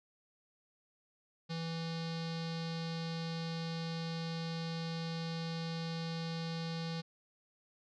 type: tone with low-pass filter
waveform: square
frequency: 164.81 Hz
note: E3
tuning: in tune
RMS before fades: -39 dBFS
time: 1.49-7.02 s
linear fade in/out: 20 ms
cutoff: 4400 Hz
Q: 4.5
effects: none